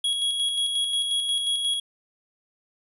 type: tone with tremolo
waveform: square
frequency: 3322 Hz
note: G#7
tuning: in tune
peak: -22 dBFS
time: 0.04-1.8 s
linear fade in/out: 5 ms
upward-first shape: square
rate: 5.6 Hz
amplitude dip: 35%
effects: resampled to 24000 Hz